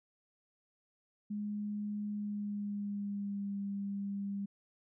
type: tone with pitch glide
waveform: sine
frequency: 207.7 to 199.58 Hz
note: G#3 to G3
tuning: 0 to +31 cents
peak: -35 dBFS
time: 1.3-4.46 s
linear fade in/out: 10 ms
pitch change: -69 cents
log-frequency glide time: 2.11-3.57 s
effects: none